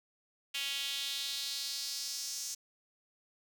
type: tone with high-pass filter sweep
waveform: sawtooth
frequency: 277.7 Hz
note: C#4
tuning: 3 cents sharp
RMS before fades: -38 dBFS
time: 0.54-2.55 s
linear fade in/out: 10 ms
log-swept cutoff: 2900 to 6100 Hz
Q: 3.1
effects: none